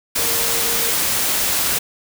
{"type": "tone in noise", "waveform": "sine", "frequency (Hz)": 466.2, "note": "A#4", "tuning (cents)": 0, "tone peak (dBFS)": -30, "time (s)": [0.17, 0.91], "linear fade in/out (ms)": 10, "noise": "white", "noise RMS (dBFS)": -19, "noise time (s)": [0.15, 1.79], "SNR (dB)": -14, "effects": []}